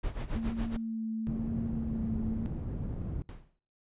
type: noise with tremolo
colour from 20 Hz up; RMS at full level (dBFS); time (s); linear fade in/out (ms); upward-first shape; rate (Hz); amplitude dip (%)
brown; -32; 0.03-0.77; 10; sine; 7.2; 80
type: tone with vibrato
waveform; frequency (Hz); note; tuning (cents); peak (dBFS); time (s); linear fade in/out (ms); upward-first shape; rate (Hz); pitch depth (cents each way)
sine; 224.9; A3; +38; -32; 0.36-2.46; 0; sine; 0.97; 25
type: low-pass noise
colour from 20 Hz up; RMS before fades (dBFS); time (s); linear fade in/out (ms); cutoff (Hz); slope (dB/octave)
white; -36; 1.27-3.22; 0; 150; 12
type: noise with exponential decay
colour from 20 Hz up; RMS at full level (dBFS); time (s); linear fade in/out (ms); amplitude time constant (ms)
brown; -39; 3.29-3.59; 1; 64
effects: noise-tail reverb RT60 0.6 s tail -26 dB re dry + resampled to 8000 Hz